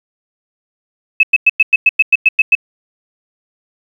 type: tone bursts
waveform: sine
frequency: 2592 Hz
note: E7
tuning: 30 cents flat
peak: -4 dBFS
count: 11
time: 1.2-2.552 s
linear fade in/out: 5 ms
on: 32 ms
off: 100 ms
effects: 7-bit